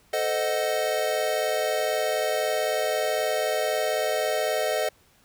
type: chord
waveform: square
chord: A diminished seventh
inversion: none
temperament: equal with one note detuned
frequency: 440 / 518.4 / 622.3 / 740 Hz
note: A4 / C5 / Eb5 / Gb5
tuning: 0 / -16 / 0 / 0 cents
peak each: -31 / -31 / -27 / -32 dBFS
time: 0.13-4.89 s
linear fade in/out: 5 ms
effects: pink hiss -60 dBFS RMS until 5.24 s